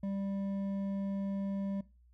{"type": "tone with hard clipping", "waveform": "sine", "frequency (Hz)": 196.8, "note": "G3", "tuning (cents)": 7, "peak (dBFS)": -35, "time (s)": [0.03, 1.81], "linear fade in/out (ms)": 5, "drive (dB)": 7, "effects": ["noise-tail reverb RT60 0.3 s tail -20 dB re dry", "added 60 Hz sine -60 dBFS peak until 2.13 s"]}